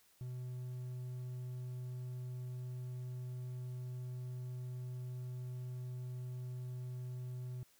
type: tone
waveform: triangle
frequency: 125.4 Hz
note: B2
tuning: 27 cents sharp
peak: -39 dBFS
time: 0.21-7.63 s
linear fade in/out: 0 ms
effects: white hiss -69 dBFS RMS until 7.79 s